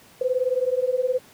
sine beating tone pair, 498.9 / 517.9 Hz, B4 / C5, +17 / -18 cents, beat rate 19 Hz, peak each -23 dBFS, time 0.21-1.19 s, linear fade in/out 5 ms, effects pink hiss -51 dBFS RMS until 1.33 s + high-pass 100 Hz 12 dB/octave

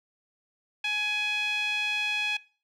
sawtooth tone with band-pass filter, 838 Hz, G#5, 15 cents sharp, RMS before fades -29 dBFS, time 0.84-2.37 s, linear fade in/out 5 ms, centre 2800 Hz, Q 6.8, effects noise-tail reverb RT60 0.4 s tail -22 dB re dry

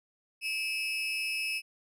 35% pulse tone with amplitude modulation, 2597 Hz, E7, 26 cents flat, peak -26 dBFS, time 0.41-1.62 s, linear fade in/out 50 ms, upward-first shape sine, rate 245 Hz, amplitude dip 65%, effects low-pass 12000 Hz 12 dB/octave

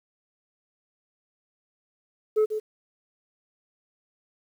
sine tone with echo, 430.5 Hz, A4, 38 cents flat, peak -15 dBFS, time 2.36-2.46 s, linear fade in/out 20 ms, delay 140 ms, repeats 1, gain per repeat -10 dB, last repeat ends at 2.6 s, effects tanh soft clip ceiling -17 dBFS + 9-bit

